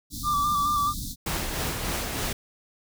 pink band-stop noise, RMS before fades -34 dBFS, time 0.1-1.16 s, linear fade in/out 50 ms, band 300 to 3600 Hz, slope 96 dB/octave
triangle tone with vibrato, 1174.7 Hz, D6, in tune, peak -20 dBFS, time 0.23-0.94 s, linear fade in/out 50 ms, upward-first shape square, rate 4.7 Hz, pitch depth 28 cents each way
pink noise with tremolo, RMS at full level -28 dBFS, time 1.26-2.33 s, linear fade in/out 5 ms, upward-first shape sine, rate 3.3 Hz, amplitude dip 35%
effects none

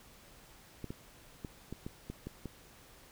clicks, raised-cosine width 3 ms, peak -27 dBFS, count 8, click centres 0.843 / 0.905 / 1.448 / 1.726 / 1.865 / 2.1 / 2.27 / 2.457 s, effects pink hiss -58 dBFS RMS until 3.11 s

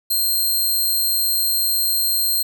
5% pulse tone, 4186 Hz, C8, in tune, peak -10 dBFS, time 0.1-2.43 s, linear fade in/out 10 ms, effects none

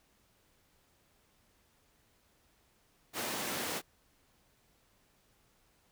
pink high-pass noise, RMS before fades -37 dBFS, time 3.13-3.82 s, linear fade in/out 50 ms, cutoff 230 Hz, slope 12 dB/octave, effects pink hiss -70 dBFS RMS until 5.91 s

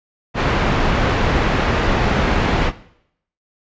pink low-pass noise, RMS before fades -17 dBFS, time 0.34-2.72 s, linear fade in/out 50 ms, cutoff 2400 Hz, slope 12 dB/octave, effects noise-tail reverb RT60 0.7 s tail -17 dB re dry + resampled to 16000 Hz

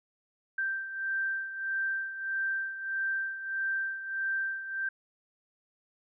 sine beating tone pair, 1568 / 1569.6 Hz, G6 / G6, 0 / +2 cents, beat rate 1.6 Hz, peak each -31 / -37 dBFS, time 0.58-4.89 s, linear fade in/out 5 ms, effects none

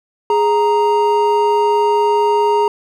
triangle tone pair together, 415.3 / 932.3 Hz, G#4 / A#5, 0 / 0 cents, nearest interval octave + major second, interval 1400 cents, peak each -12 dBFS, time 0.3-2.68 s, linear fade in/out 2 ms, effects none

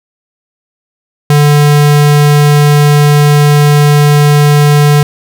square tone, 146.83 Hz, D3, in tune, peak -4 dBFS, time 1.3-5.03 s, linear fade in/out 2 ms, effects none

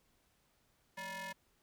sawtooth ring-modulated tone, 392 Hz, G4, in tune, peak -35 dBFS, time 0.97-1.33 s, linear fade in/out 10 ms, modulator 1350 Hz, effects pink hiss -74 dBFS RMS until 1.62 s

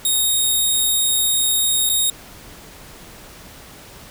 10% pulse tone with dropouts, 3729 Hz, A#7, in tune, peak -8 dBFS, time 0.05-2.1 s, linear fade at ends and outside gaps 2 ms, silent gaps 1.892-1.897 s, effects pink hiss -41 dBFS RMS until 4.1 s

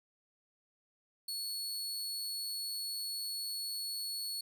sawtooth tone, 4396 Hz, C#8, 15 cents flat, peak -34 dBFS, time 1.28-4.41 s, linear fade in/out 5 ms, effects none

